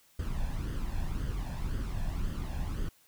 brown noise with flanger, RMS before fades -33 dBFS, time 0.19-2.89 s, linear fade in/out 5 ms, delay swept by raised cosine 0.62 to 1.2 ms, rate 1.9 Hz, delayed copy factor +0.6, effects white hiss -64 dBFS RMS until 3.07 s

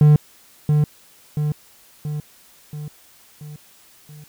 triangle tone with echo, 149.9 Hz, D3, 36 cents sharp, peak -6 dBFS, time 0.01-0.16 s, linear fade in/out 2 ms, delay 680 ms, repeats 6, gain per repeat -5 dB, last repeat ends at 4.24 s, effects white hiss -51 dBFS RMS until 4.28 s

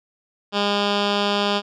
10% pulse tone with low-pass filter, 203.4 Hz, G#3, 36 cents flat, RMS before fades -21 dBFS, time 0.52-1.62 s, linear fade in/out 50 ms, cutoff 4000 Hz, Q 3.6, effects none

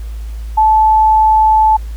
sine tone, 870 Hz, A5, 20 cents flat, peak -6 dBFS, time 0.57-1.77 s, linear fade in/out 10 ms, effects added 55 Hz sine -21 dBFS peak until 1.96 s + pink hiss -44 dBFS RMS until 1.96 s

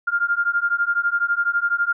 sine beating tone pair, 1396.9 / 1408.9 Hz, F6 / F6, 0 / +15 cents, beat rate 12 Hz, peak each -21 dBFS, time 0.07-1.93 s, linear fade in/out 10 ms, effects none

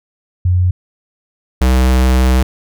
sine / square tone pair in turn, 90.3 / 63.85 Hz, F#2 / C2, -42 / -42 cents, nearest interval tritone, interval 600 cents, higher first, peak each -9 dBFS, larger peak neither, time 0.45-0.71 / 1.61-2.43 s, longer second, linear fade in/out 5 ms, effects none

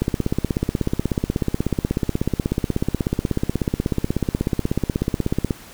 click train, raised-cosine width 3 ms, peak -6 dBFS, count 91, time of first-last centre 0.02-5.508 s, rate 16.4 Hz, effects pink hiss -42 dBFS RMS until 5.73 s

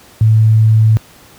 sine tone, 110 Hz, A2, in tune, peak -5 dBFS, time 0.21-0.97 s, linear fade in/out 0 ms, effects pink hiss -42 dBFS RMS until 1.38 s + high-pass 60 Hz 12 dB/octave

